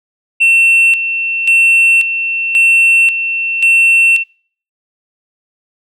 sine tone with tremolo, 2700 Hz, E7, 41 cents sharp, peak -3 dBFS, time 0.4-4.24 s, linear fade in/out 20 ms, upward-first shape square, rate 0.93 Hz, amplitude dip 70%, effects noise-tail reverb RT60 0.5 s tail -26 dB re dry + tanh soft clip ceiling -5 dBFS

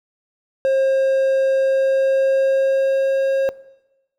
triangle tone with pitch glide, 535 to 539.7 Hz, C5 to C#5, +38 to -46 cents, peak -12 dBFS, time 0.65-3.49 s, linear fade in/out 0 ms, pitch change +16 cents, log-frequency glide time 1.54-3.22 s, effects noise-tail reverb RT60 1.0 s tail -20 dB re dry

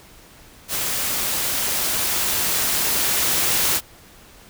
white noise with level ramp, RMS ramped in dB -24 to -19 dBFS, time 0.68-3.81 s, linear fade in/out 50 ms, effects pink hiss -47 dBFS RMS until 4.49 s

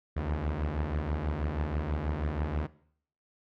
sawtooth beating tone pair, 70.6 / 76.8 Hz, C#2 / D#2, +32 / -22 cents, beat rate 6.2 Hz, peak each -30 / -27 dBFS, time 0.16-2.67 s, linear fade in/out 10 ms, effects noise-tail reverb RT60 0.6 s tail -19 dB re dry + low-pass 2000 Hz 12 dB/octave

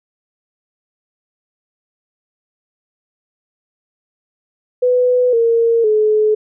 sine tone with pitch steps, 497.7 / 461.7 / 428.3 Hz, B4 / A#4 / A4, +13 / -17 / -47 cents, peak -10 dBFS, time 4.82-6.35 s, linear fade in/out 10 ms, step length 510 ms, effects none

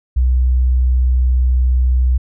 sine tone, 62.9 Hz, B1, 32 cents sharp, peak -10 dBFS, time 0.16-2.18 s, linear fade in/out 10 ms, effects none

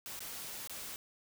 white noise with dropouts, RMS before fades -44 dBFS, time 0.06-0.96 s, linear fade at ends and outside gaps 0 ms, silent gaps 0.192-0.205 / 0.674-0.696 s, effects none

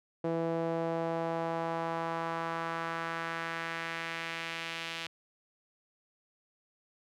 sawtooth tone with band-pass filter sweep, 165.5 Hz, E3, 7 cents sharp, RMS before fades -35 dBFS, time 0.24-5.07 s, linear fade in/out 5 ms, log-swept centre 480 to 3000 Hz, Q 1.6, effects none

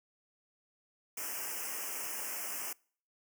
white band-stop noise, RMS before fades -39 dBFS, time 1.17-2.73 s, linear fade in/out 5 ms, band 3000 to 5100 Hz, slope 96 dB/octave, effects noise-tail reverb RT60 0.5 s tail -26 dB re dry + high-pass 300 Hz 12 dB/octave

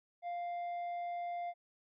sine tone with tanh clipping, 698.5 Hz, F5, in tune, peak -38 dBFS, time 0.22-1.54 s, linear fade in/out 50 ms, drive 5 dB, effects none

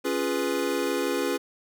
square chord, C# dominant seventh, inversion none, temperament equal, 277.2 / 349.2 / 415.3 / 493.9 Hz, C#4 / E#4 / G#4 / B4, 0 / 0 / 0 / 0 cents, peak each -31 dBFS, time 0.04-1.38 s, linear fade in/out 20 ms, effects none

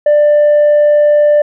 sine tone, 592 Hz, D5, 14 cents sharp, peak -3 dBFS, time 0.06-1.42 s, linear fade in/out 5 ms, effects tanh soft clip ceiling -4 dBFS

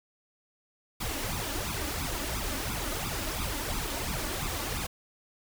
pink noise with flanger, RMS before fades -33 dBFS, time 1-4.87 s, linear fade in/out 10 ms, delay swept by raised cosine 0.81 to 3.51 ms, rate 2.9 Hz, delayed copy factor +0.75, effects none

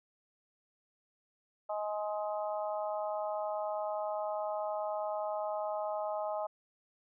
harmonic tone, 209.6 Hz, G#3, 16 cents sharp, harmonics 3 / 4 / 5 / 6, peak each -35 / -38 / -44 / -45 dBFS, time 1.69-6.47 s, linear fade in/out 10 ms, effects none

